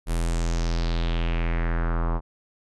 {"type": "tone with low-pass filter sweep", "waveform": "square", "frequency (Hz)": 42, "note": "E1", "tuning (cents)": 33, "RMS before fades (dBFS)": -24, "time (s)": [0.06, 2.21], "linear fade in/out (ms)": 50, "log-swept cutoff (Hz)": [11000, 1000], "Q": 2.9, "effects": []}